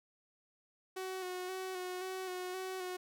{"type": "tone with vibrato", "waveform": "sawtooth", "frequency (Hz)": 370, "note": "F#4", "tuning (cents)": 0, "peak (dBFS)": -35, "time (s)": [0.96, 2.97], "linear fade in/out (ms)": 10, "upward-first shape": "square", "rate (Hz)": 1.9, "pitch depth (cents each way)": 25, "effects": []}